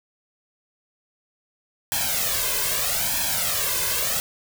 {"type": "noise with flanger", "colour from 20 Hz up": "white", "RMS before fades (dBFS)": -24, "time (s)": [1.92, 4.2], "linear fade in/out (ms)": 0, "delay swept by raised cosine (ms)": [1.2, 1.96], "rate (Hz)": 0.79, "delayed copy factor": 0.9, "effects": []}